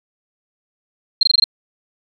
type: tone bursts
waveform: sine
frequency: 4186 Hz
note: C8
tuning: in tune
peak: -8 dBFS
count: 6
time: 1.21-1.441 s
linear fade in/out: 5 ms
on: 21 ms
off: 21 ms
effects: none